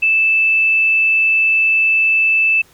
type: tone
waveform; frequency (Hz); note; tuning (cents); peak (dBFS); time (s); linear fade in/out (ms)
sine; 2635; E7; -1; -10; 0.02-2.62; 10
effects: pink hiss -49 dBFS RMS until 2.73 s + MP3 96 kbps